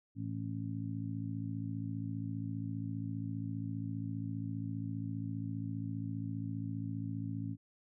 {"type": "harmonic tone", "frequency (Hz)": 55, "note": "A1", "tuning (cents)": 0, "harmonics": [2, 3, 4, 5], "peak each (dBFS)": [-39, -43, -45, -42], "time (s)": [0.15, 7.57], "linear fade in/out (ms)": 50, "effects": []}